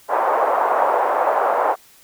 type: band-pass noise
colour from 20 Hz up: white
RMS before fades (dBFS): -18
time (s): 0.08-1.76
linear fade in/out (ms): 50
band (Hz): 530 to 1000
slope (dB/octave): 24
effects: white hiss -50 dBFS RMS until 2.03 s